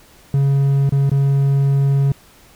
triangle tone with dropouts, 138.59 Hz, C#3, in tune, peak -10 dBFS, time 0.34-2.12 s, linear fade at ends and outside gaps 2 ms, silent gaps 0.894-0.922 / 1.096-1.116 s, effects pink hiss -48 dBFS RMS until 2.55 s

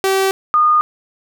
sawtooth / sine tone pair in turn, 385.5 / 1223.9 Hz, G4 / D#6, -29 / -29 cents, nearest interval octave + minor sixth, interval 2000 cents, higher second, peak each -9 dBFS, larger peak neither, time 0.04-0.31 / 0.54-0.81 s, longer neither, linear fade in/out 0 ms, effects none

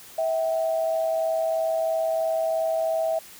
sine tone pair together, 650 / 773 Hz, E5 / G5, -24 / -24 cents, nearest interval minor third, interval 300 cents, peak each -22 / -31 dBFS, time 0.18-3.19 s, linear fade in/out 5 ms, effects white hiss -46 dBFS RMS until 3.39 s

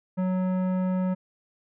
sine tone with tanh clipping, 185 Hz, F#3, in tune, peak -25 dBFS, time 0.17-1.15 s, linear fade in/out 20 ms, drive 14 dB, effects none

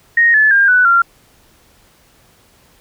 sine tone with pitch steps, 1864.7 / 1729.8 / 1604.7 / 1488.6 / 1380.9 Hz, A#6 / A6 / G6 / F#6 / F6, 0 / -30 / +40 / +10 / -20 cents, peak -7 dBFS, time 0.17-1.02 s, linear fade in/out 5 ms, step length 170 ms, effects pink hiss -51 dBFS RMS until 2.8 s

